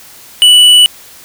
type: tone with hard clipping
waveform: triangle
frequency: 2960 Hz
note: F#7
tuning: in tune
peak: -3 dBFS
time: 0.42-0.86 s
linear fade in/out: 0 ms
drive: 10 dB
effects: white hiss -36 dBFS RMS until 1.24 s